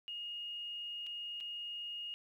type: tone with dropouts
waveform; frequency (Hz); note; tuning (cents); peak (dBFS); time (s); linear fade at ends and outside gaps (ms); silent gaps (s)
sine; 2858; F7; +39; -40; 0.08-2.14; 0; 1.065-1.068 / 1.403-1.408
effects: 12-bit